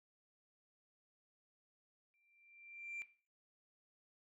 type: tone with exponential growth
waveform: sine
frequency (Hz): 2362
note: D7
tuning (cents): +9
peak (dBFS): -38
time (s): 2.14-3.02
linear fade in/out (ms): 0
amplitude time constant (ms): 190
effects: noise-tail reverb RT60 0.4 s tail -17 dB re dry + tanh soft clip ceiling -40 dBFS